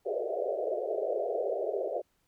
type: band-pass noise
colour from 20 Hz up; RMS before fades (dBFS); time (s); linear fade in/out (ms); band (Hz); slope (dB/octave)
white; -32; 0.05-2.02; 20; 370 to 680; 96
effects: pink hiss -74 dBFS RMS until 2.27 s